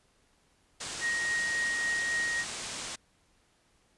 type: low-pass noise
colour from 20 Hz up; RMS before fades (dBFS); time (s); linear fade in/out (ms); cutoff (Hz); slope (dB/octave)
white; -39; 0.8-2.96; 10; 8900; 48
type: tone with tremolo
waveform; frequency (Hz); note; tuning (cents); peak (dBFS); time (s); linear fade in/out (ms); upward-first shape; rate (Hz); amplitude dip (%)
sine; 1877; A#6; +11; -27; 1-2.45; 50; triangle; 3.6; 25
effects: pink hiss -68 dBFS RMS until 3.97 s + resampled to 24000 Hz